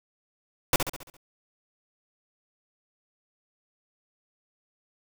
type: noise with echo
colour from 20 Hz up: pink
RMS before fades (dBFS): -20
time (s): 0.73-0.76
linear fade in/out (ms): 2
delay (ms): 68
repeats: 6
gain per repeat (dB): -6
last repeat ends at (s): 1.168
effects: none